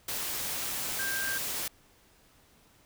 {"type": "tone in noise", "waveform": "sine", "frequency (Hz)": 1586, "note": "G6", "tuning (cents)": 20, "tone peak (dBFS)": -32, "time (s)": [0.99, 1.38], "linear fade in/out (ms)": 5, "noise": "white", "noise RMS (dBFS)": -34, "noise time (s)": [0.08, 1.68], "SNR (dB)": -1, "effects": ["pink hiss -62 dBFS RMS until 2.85 s"]}